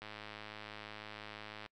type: click train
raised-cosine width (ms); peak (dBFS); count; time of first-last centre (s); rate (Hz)
0.3; -30; 175; 0.02-1.662; 106
effects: noise-tail reverb RT60 0.1 s tail -26 dB re dry